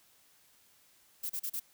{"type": "noise bursts", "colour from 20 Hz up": "violet", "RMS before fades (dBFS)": -36, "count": 4, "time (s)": [1.23, 1.6], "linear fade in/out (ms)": 10, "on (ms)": 67, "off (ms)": 34, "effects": ["white hiss -65 dBFS RMS until 1.73 s"]}